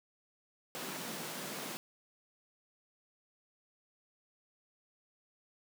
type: high-pass noise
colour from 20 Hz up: pink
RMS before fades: -42 dBFS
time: 0.75-1.77 s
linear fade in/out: 0 ms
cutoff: 150 Hz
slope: 48 dB/octave
effects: none